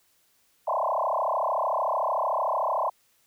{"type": "tone with frequency modulation", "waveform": "sine", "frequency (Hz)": 828, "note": "G#5", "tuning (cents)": -5, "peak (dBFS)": -23, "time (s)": [0.67, 2.9], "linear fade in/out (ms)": 10, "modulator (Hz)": 33.4, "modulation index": 7.1, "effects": ["white hiss -66 dBFS RMS until 3.26 s"]}